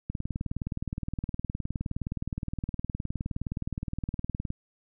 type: click train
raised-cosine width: 5 ms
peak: -19 dBFS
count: 86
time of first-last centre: 0.1-4.504 s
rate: 19.3 Hz
effects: none